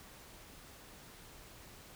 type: silence
effects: pink hiss -55 dBFS RMS until 1.95 s